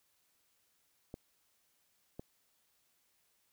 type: clicks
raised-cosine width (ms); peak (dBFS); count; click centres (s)
2; -30; 2; 1.141 / 2.195
effects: white hiss -75 dBFS RMS until 3.52 s